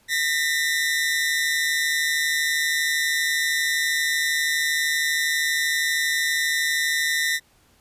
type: tone pair together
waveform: sawtooth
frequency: 1822.9 / 1975.5 Hz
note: A#6 / B6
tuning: -39 / 0 cents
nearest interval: minor second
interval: 139 cents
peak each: -20 dBFS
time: 0.08-7.4 s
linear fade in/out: 50 ms
effects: pink hiss -59 dBFS RMS until 7.8 s + resampled to 32000 Hz